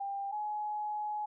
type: tone pair in turn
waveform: sine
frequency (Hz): 795 / 842.3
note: G5 / G#5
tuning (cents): +24 / +24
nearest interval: minor second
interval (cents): 100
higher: second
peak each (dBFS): -34 / -33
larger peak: second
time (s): 0-0.32 / 0.32-1.26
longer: second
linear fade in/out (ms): 10
effects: none